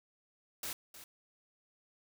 white noise with echo, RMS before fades -40 dBFS, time 0.63-0.73 s, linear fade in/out 2 ms, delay 310 ms, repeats 1, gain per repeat -12 dB, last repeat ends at 1.04 s, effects none

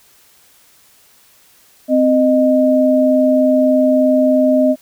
sine tone pair together, 259.5 / 617.2 Hz, C4 / D#5, -14 / -14 cents, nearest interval octave + minor third, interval 1500 cents, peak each -12 dBFS, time 1.88-4.76 s, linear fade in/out 50 ms, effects white hiss -50 dBFS RMS until 4.81 s

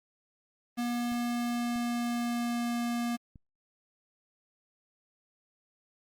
square tone with pitch glide, 240 to 237.5 Hz, B3 to A#3, -49 to +33 cents, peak -30 dBFS, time 0.77-3.17 s, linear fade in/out 20 ms, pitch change -18 cents, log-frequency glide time 0.94-2.75 s
clicks, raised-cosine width 5 ms, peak -38 dBFS, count 3, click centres 1.119 / 1.759 / 3.358 s
effects Opus 32 kbps

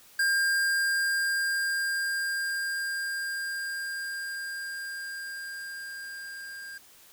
square tone with level ramp, 1603 Hz, G6, 38 cents sharp, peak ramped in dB -23 to -40 dBFS, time 0.19-6.78 s, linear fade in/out 5 ms, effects white hiss -55 dBFS RMS until 7.12 s

